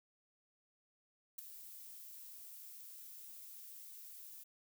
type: noise with ADSR envelope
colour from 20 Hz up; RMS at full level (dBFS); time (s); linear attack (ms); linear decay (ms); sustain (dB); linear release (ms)
violet; -42; 1.38-4.44; 10; 4; -11; 12
effects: none

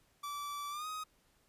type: tone with pitch glide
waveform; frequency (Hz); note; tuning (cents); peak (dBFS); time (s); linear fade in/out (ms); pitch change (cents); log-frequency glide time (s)
45% pulse; 1159 to 1256.6; D6 to D#6; -23 to +17; -39; 0.23-1.04; 10; +140; 0.7-0.87
effects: pink hiss -71 dBFS RMS until 1.48 s + resampled to 32000 Hz

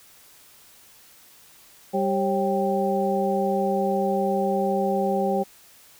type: harmonic tone with a mistuned harmonic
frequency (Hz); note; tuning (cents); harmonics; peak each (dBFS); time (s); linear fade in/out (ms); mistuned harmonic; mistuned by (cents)
196; G3; 0; 1 / 2 / 3 / 4; -26 / -26 / -26 / -26; 1.93-5.44; 20; 3; -130
effects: white hiss -52 dBFS RMS until 5.99 s

